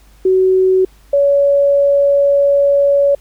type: tone pair in turn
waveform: sine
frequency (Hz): 375 / 564.1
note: F#4 / C#5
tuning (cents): +23 / +30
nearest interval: perfect fifth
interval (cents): 707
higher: second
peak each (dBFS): -8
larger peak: neither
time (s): 0.25-0.85 / 1.13-3.15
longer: second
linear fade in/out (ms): 5
effects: added 50 Hz sine -43 dBFS peak until 3.2 s + pink hiss -51 dBFS RMS until 3.2 s